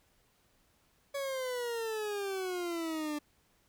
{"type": "exponential sweep", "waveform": "40% pulse", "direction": "down", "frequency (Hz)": [564, 293.7], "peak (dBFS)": -33, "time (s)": [1.14, 3.19], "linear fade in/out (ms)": 10, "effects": ["pink hiss -70 dBFS RMS until 3.68 s"]}